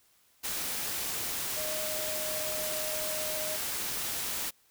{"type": "tone in noise", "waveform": "sine", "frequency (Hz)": 619, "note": "D#5", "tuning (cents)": -9, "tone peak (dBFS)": -37, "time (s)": [1.56, 3.57], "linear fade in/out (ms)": 20, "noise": "white", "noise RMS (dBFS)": -34, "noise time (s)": [0.43, 4.51], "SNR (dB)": -6, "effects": ["white hiss -66 dBFS RMS until 4.7 s"]}